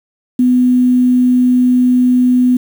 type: tone with quantisation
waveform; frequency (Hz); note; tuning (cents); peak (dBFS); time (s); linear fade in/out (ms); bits
sine; 250; B3; +21; -7; 0.39-2.57; 5; 6
effects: none